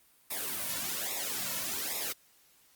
white noise with flanger, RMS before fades -35 dBFS, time 0.3-2.13 s, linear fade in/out 10 ms, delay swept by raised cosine 0.65 to 2.55 ms, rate 1.2 Hz, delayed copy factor -0.95, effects white hiss -64 dBFS RMS until 2.75 s + Opus 32 kbps

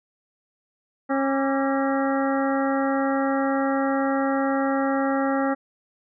harmonic tone with a mistuned harmonic, 271.8 Hz, C#4, 34 cents flat, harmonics 1 / 2 / 3 / 4 / 5 / 6 / 7, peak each -23 / -26 / -28 / -34 / -31 / -37 / -35 dBFS, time 1.09-5.55 s, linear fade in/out 20 ms, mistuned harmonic 4, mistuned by +120 cents, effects none

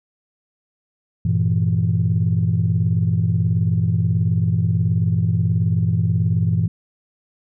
sine chord, E diminished, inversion first, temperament equal, 98 / 116.54 / 164.81 Hz, G2 / Bb2 / E3, 0 / 0 / 0 cents, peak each -19 dBFS, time 1.25-6.68 s, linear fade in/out 5 ms, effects tanh soft clip ceiling -8 dBFS

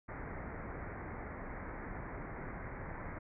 pink low-pass noise, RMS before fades -44 dBFS, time 0.08-3.19 s, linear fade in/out 10 ms, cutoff 2200 Hz, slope 96 dB/octave, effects none

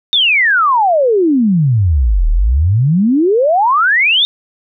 sine exponential two-way sweep, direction down then up, 3712 to 36.47 to 3712 Hz, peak -8 dBFS, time 0.13-4.25 s, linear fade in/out 0 ms, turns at 2.29 s, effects none

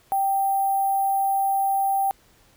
sine tone with sample-and-hold, 784 Hz, G5, in tune, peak -19 dBFS, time 0.12-2.11 s, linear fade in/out 0 ms, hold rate 11025 Hz, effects pink hiss -58 dBFS RMS until 2.56 s

